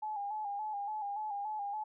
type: tone with vibrato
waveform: sine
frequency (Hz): 832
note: G#5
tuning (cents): +3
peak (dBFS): -35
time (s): 0.02-1.84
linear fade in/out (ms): 10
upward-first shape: square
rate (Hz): 3.5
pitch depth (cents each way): 52
effects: none